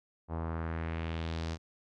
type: tone with low-pass filter sweep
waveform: sawtooth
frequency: 81.8 Hz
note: E2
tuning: 13 cents flat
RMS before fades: -36 dBFS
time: 0.28-1.58 s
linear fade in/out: 50 ms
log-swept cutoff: 900 to 5800 Hz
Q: 1.8
effects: none